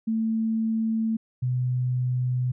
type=tone pair in turn; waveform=sine; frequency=222.9 / 125.73 Hz; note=A3 / B2; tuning=+23 / +31 cents; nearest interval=minor seventh; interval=992 cents; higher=first; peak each=-22 dBFS; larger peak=neither; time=0.07-1.17 / 1.42-2.52 s; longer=neither; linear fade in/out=10 ms; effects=none